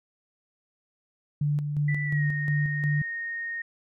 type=tone with tremolo; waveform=sine; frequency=146.83 Hz; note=D3; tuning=in tune; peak=-22 dBFS; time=1.41-3.02 s; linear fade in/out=5 ms; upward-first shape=square; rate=2.8 Hz; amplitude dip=45%
type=tone with pitch glide; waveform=sine; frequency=1975.5 to 1853.9 Hz; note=B6 to A#6; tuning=0 to -10 cents; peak=-30 dBFS; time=1.88-3.62 s; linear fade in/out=5 ms; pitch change=-110 cents; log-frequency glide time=2.05-2.26 s
effects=none